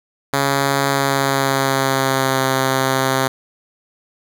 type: tone with pitch glide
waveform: 5% pulse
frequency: 138.59 to 132.79 Hz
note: C#3 to C3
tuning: 0 to +26 cents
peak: -4 dBFS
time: 0.33-3.28 s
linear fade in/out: 5 ms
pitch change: -74 cents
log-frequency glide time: 0.86-2.39 s
effects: none